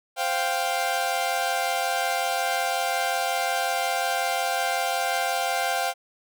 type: chord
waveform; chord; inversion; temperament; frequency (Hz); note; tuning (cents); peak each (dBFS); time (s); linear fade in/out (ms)
sawtooth; C suspended fourth; none; equal; 523.3 / 698.5 / 784; C5 / F5 / G5; 0 / 0 / 0; -28 / -23 / -23; 0.16-5.94; 50
effects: none